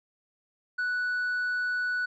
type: tone with tanh clipping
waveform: sine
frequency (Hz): 1480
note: F#6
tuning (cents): 0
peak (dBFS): -27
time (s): 0.78-2.06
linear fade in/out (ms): 10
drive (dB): 2
effects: none